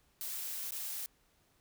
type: noise with dropouts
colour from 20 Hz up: blue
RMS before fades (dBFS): -40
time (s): 0.21-1.06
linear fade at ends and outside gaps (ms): 0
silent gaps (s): 0.708-0.721
effects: pink hiss -71 dBFS RMS until 1.6 s